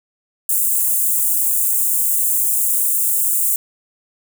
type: high-pass noise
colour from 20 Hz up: white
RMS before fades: -17 dBFS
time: 0.49-3.56 s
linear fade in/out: 2 ms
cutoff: 7500 Hz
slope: 48 dB/octave
effects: none